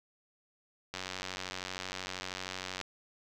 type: click train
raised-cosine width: 0.2 ms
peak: -20 dBFS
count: 175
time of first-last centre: 0.94-2.813 s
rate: 92.9 Hz
effects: none